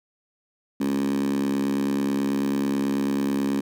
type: tone with high-pass filter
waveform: 10% pulse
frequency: 69.2 Hz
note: C#2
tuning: 2 cents flat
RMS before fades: -24 dBFS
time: 0.8-3.61 s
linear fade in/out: 10 ms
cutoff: 240 Hz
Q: 8.9
effects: none